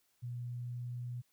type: tone with pitch glide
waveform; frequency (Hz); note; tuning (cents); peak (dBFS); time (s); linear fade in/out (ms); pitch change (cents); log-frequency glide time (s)
sine; 121.5 to 122.27; B2 to B2; -28 to -17; -38; 0.22-1.22; 20; +11; 0.43-0.94
effects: white hiss -75 dBFS RMS until 1.32 s